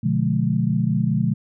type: chord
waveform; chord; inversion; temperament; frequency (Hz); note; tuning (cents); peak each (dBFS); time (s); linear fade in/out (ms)
sine; B diminished seventh; none; just; 123.47 / 148.16 / 177.8 / 213.4; B2 / D3 / F3 / Ab3; 0 / +16 / +31 / +47; -23; 0.03-1.34; 10
effects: none